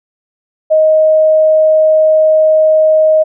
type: tone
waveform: sine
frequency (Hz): 626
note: D#5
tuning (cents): +10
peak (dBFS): -5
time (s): 0.7-3.24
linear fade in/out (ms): 20
effects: none